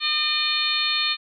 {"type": "harmonic tone", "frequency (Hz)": 606, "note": "D#5", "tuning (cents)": -46, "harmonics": [2, 3, 4, 5, 6, 7], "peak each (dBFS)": [-31, -32, -27, -30, -25, -25], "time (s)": [0, 1.17], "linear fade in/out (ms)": 50, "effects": []}